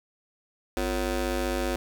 20% pulse ring-modulated tone, 200.8 Hz, G3, 42 cents sharp, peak -18 dBFS, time 0.77-1.76 s, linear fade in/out 0 ms, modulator 148 Hz, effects none

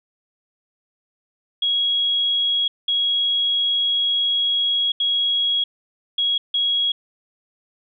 sine tone bursts at uneven times, 3314 Hz, G#7, 4 cents flat, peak -17 dBFS, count 5, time 1.62-2.68 / 2.88-4.92 / 5-5.64 / 6.18-6.38 / 6.54-6.92 s, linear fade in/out 5 ms, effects none

